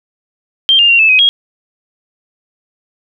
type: tone with pitch steps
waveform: sine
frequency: 3169 / 2808 / 2759 / 2621 / 2520 / 3279 Hz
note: G7 / F7 / F7 / E7 / D#7 / G#7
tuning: +18 / +9 / -22 / -11 / +21 / -23 cents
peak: -5 dBFS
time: 0.69-1.29 s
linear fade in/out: 0 ms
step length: 100 ms
effects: none